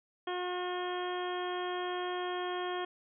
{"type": "harmonic tone", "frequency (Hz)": 359.8, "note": "F#4", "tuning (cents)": -48, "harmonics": [1, 2, 3, 4, 5, 6, 7, 8, 9], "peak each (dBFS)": [-36, -39, -41, -46, -45, -54, -53, -55, -45], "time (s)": [0.27, 2.85], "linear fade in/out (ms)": 5, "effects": []}